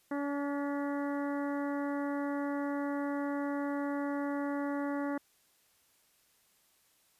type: harmonic tone with a mistuned harmonic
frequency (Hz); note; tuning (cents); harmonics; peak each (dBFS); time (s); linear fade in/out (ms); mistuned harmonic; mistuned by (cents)
285; C#4; +48; 1 / 2 / 3 / 4 / 5 / 6 / 7; -33 / -39 / -43 / -45 / -47 / -49 / -50; 0.11-5.18; 5; 7; -39
effects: white hiss -69 dBFS RMS until 7.19 s + resampled to 32000 Hz